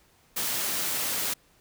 white high-pass noise, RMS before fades -29 dBFS, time 0.36-1.34 s, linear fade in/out 10 ms, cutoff 110 Hz, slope 12 dB/octave, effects pink hiss -62 dBFS RMS until 1.6 s

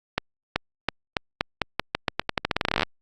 accelerating click train, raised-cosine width 0.3 ms, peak -5 dBFS, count 26, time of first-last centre 0.18-2.832 s, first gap 380 ms, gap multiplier 0.86, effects Opus 48 kbps

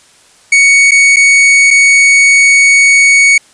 45% pulse tone with dropouts, 2229 Hz, C#7, 9 cents sharp, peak -3 dBFS, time 0.52-3.38 s, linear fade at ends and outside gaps 5 ms, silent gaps 0.91-0.917 / 1.161-1.167 / 1.706-1.709 s, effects white hiss -44 dBFS RMS until 3.53 s + resampled to 22050 Hz

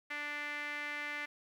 sawtooth tone with band-pass filter, 293.7 Hz, D4, in tune, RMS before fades -40 dBFS, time 0.1-1.26 s, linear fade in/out 10 ms, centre 2000 Hz, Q 4.2, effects 11-bit

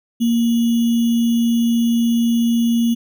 sine tone with sample-and-hold, 233.1 Hz, A#3, in tune, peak -13 dBFS, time 0.2-2.95 s, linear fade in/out 20 ms, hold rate 3150 Hz, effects none

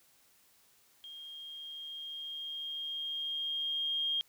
sine tone with level ramp, 3227 Hz, G7, 50 cents sharp, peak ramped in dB -45 to -29 dBFS, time 1.04-4.21 s, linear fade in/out 0 ms, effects white hiss -66 dBFS RMS until 4.28 s

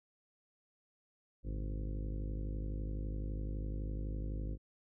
harmonic tone with a mistuned harmonic, 51.91 Hz, G#1, in tune, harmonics 1 / 2 / 3 / 4 / 5 / 6 / 7 / 8 / 9 / 10, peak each -37 / -45 / -48 / -51 / -51 / -51 / -57 / -59 / -60 / -57 dBFS, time 1.43-4.58 s, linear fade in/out 50 ms, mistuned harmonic 3, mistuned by -140 cents, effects none

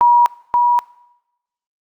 sine tone pair in turn, 959 / 965.1 Hz, A#5 / B5, +49 / -40 cents, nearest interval unison, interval 11 cents, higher second, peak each -7 / -10 dBFS, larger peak first, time 0.01-0.26 / 0.54-0.79 s, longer neither, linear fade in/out 0 ms, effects noise-tail reverb RT60 0.9 s tail -22 dB re dry + Opus 48 kbps

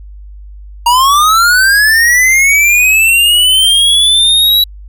square linear sweep, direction up, 932.3 to 3924 Hz, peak -6 dBFS, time 0.86-4.64 s, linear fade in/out 5 ms, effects added 50 Hz sine -28 dBFS peak until 4.88 s

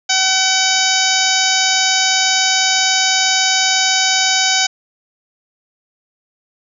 harmonic tone with a mistuned harmonic, 758 Hz, F#5, 42 cents sharp, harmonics 1 / 2 / 3 / 4 / 5 / 6 / 7 / 8 / 9, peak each -21 / -21 / -21 / -21 / -21 / -21 / -21 / -21 / -21 dBFS, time 0.09-4.67 s, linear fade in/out 10 ms, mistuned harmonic 6, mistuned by +40 cents, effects none

